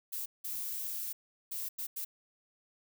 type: noise bursts at uneven times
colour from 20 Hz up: violet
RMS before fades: -38 dBFS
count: 5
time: 0.12-0.26 / 0.44-1.13 / 1.51-1.69 / 1.78-1.87 / 1.96-2.05 s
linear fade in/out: 10 ms
effects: none